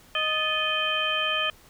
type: harmonic tone with a mistuned harmonic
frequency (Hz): 622.3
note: D#5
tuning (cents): 0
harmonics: 1 / 2 / 3 / 4 / 5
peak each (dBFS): -33 / -30 / -32 / -29 / -27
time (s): 0.15-1.5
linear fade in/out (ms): 2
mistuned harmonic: 3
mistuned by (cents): -120
effects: pink hiss -54 dBFS RMS until 1.69 s